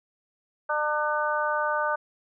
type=harmonic tone; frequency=300 Hz; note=D4; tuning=37 cents sharp; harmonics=2 / 3 / 4 / 5; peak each=-29 / -29 / -29 / -29 dBFS; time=0.69-1.96 s; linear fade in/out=10 ms; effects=none